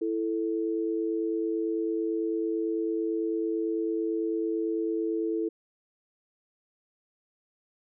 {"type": "tone pair together", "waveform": "sine", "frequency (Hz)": [331, 440], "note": ["E4", "A4"], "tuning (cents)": [7, 0], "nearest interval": "perfect fourth", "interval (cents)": 493, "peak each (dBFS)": [-28, -30], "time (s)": [0.01, 5.49], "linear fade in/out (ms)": 10, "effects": []}